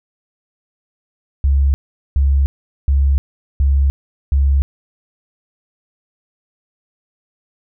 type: tone bursts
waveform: sine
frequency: 69 Hz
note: C#2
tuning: 7 cents flat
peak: -10 dBFS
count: 5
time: 1.44-4.62 s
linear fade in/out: 0 ms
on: 300 ms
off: 420 ms
effects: none